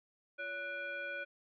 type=tone with frequency modulation; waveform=sine; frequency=1479 Hz; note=F#6; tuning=1 cent flat; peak=-38 dBFS; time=0.38-1.25 s; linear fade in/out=20 ms; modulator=913 Hz; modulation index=1; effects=none